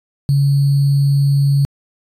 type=tone with sample-and-hold; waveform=sine; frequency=140.4 Hz; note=C#3; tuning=22 cents sharp; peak=-10 dBFS; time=0.29-1.65 s; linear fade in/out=0 ms; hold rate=4410 Hz; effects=resampled to 32000 Hz